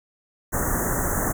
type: band-stop noise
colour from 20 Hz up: pink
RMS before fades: -24 dBFS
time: 0.52-1.33 s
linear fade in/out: 20 ms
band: 1900 to 6200 Hz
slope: 96 dB/octave
effects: none